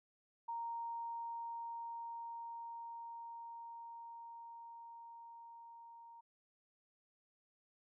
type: tone with level ramp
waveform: sine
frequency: 930 Hz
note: A#5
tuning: 4 cents flat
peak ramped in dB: -39 to -54 dBFS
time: 0.48-6.21 s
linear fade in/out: 10 ms
effects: none